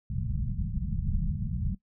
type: low-pass noise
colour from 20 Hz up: pink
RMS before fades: -30 dBFS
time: 0.1-1.75 s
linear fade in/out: 5 ms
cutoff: 210 Hz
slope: 96 dB/octave
effects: noise-tail reverb RT60 0.1 s tail -19 dB re dry